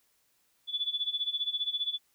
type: tone with tremolo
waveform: sine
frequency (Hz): 3451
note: A7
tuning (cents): -34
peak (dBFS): -26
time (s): 0.67-1.99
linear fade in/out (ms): 50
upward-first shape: sine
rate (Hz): 15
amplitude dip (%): 85
effects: white hiss -71 dBFS RMS until 2.14 s